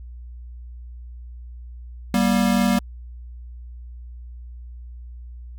square tone pair together, 193.96 / 238 Hz, G3 / A#3, -18 / +36 cents, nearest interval major third, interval 354 cents, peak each -20 dBFS, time 2.14-2.79 s, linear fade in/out 2 ms, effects added 60 Hz sine -35 dBFS peak until 5.58 s

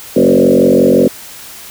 sine tone with frequency modulation, 374.7 Hz, F#4, 22 cents sharp, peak -5 dBFS, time 0.16-1.08 s, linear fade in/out 5 ms, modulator 45.6 Hz, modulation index 4, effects white hiss -32 dBFS RMS until 1.7 s

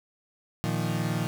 35% pulse chord, Bb suspended fourth, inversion none, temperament equal, 116.54 / 155.56 / 174.61 Hz, Bb2 / Eb3 / F3, 0 / 0 / 0 cents, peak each -29 dBFS, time 0.64-1.27 s, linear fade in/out 0 ms, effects 10-bit

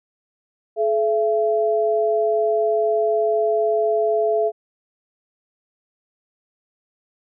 sine tone pair together, 428.9 / 673 Hz, A4 / E5, -44 / +36 cents, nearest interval minor sixth, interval 780 cents, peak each -19 dBFS, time 0.76-4.52 s, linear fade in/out 50 ms, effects none

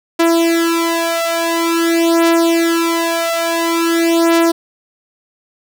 sawtooth beating tone pair, 333.6 / 334.08 Hz, E4 / E4, +21 / +23 cents, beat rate 0.48 Hz, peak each -11 dBFS, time 0.19-4.52 s, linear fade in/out 10 ms, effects none

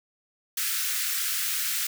white high-pass noise, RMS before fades -28 dBFS, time 0.57-1.87 s, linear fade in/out 5 ms, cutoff 1300 Hz, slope 48 dB/octave, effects none

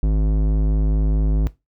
square tone with low-pass filter, 52.3 Hz, G#1, 13 cents sharp, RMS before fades -17 dBFS, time 0.03-1.47 s, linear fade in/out 0 ms, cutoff 340 Hz, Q 0.63, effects noise-tail reverb RT60 0.2 s tail -17 dB re dry

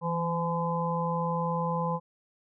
harmonic tone with a mistuned harmonic, 169.9 Hz, F3, 47 cents flat, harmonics 1 / 3 / 5 / 6, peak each -30 / -33 / -34 / -32 dBFS, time 0.01-2 s, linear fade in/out 50 ms, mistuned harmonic 1, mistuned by -36 cents, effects none

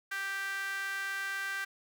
sawtooth tone with high-pass filter, 392 Hz, G4, in tune, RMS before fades -36 dBFS, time 0.11-1.65 s, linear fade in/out 10 ms, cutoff 1600 Hz, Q 5, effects none

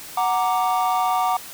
triangle chord, Gb augmented, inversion none, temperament equal, 740 / 932.3 / 1174.7 Hz, Gb5 / Bb5 / D6, 0 / 0 / 0 cents, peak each -19 / -22 / -22 dBFS, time 0.17-1.37 s, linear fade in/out 5 ms, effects white hiss -38 dBFS RMS until 1.53 s

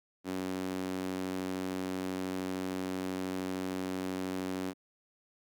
sawtooth tone with high-pass filter, 93 Hz, F#2, 9 cents sharp, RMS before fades -36 dBFS, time 0.24-4.74 s, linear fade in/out 50 ms, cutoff 260 Hz, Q 2.4, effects none

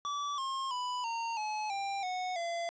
square tone with pitch steps, 1153 / 1069.6 / 992.2 / 920.4 / 853.9 / 792.1 / 734.8 / 681.6 Hz, D6 / C6 / B5 / A#5 / G#5 / G5 / F#5 / F5, -32 / +38 / +8 / -22 / +48 / +18 / -12 / -42 cents, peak -34 dBFS, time 0.05-2.69 s, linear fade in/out 0 ms, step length 330 ms, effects resampled to 16000 Hz + 10-bit

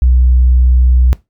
sine tone, 62.4 Hz, B1, 19 cents sharp, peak -4 dBFS, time 0.02-1.13 s, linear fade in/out 0 ms, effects noise-tail reverb RT60 0.2 s tail -20 dB re dry + tanh soft clip ceiling -2 dBFS

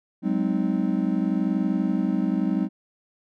triangle chord, Ab dominant seventh, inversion third, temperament just, 186.89 / 207.7 / 259.6 / 311.5 Hz, Gb3 / Ab3 / C4 / Eb4, +18 / 0 / -13 / +2 cents, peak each -24 / -24 / -25 / -26 dBFS, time 0.22-2.69 s, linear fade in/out 50 ms, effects none

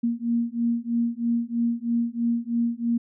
sine beating tone pair, 233.1 / 236.2 Hz, A#3 / A#3, 0 / +23 cents, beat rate 3.1 Hz, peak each -25 dBFS, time 0.03-2.98 s, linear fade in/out 10 ms, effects none

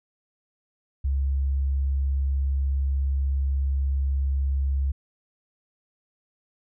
sine tone, 68.3 Hz, C#2, 25 cents flat, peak -21 dBFS, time 1.04-4.92 s, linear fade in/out 10 ms, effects none

